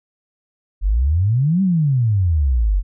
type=exponential two-way sweep; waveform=sine; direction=up then down; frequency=43.68 to 197.4 to 43.68 Hz; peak=-13 dBFS; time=0.81-2.83 s; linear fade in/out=50 ms; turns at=1.62 s; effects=none